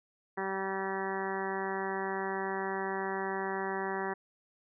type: harmonic tone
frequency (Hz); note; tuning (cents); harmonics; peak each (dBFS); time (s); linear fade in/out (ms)
192.7; G3; -29; 1 / 2 / 3 / 4 / 5 / 6 / 7 / 8 / 9 / 10; -42 / -36 / -46 / -39 / -40 / -44 / -47 / -45 / -42 / -44; 0.37-4.14; 10
effects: none